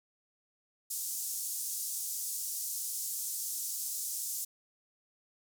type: band-pass noise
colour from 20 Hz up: pink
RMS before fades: -37 dBFS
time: 0.9-4.45 s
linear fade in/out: 10 ms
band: 6300 to 16000 Hz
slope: 24 dB/octave
effects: none